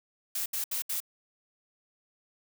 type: noise bursts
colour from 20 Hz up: blue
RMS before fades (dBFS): -32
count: 4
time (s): 0.35-1.003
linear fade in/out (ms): 5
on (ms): 110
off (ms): 71
effects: none